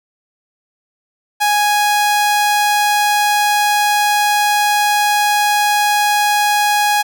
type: tone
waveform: sawtooth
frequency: 830 Hz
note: G#5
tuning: 1 cent flat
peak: -8 dBFS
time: 1.4-7.03 s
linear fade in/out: 20 ms
effects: none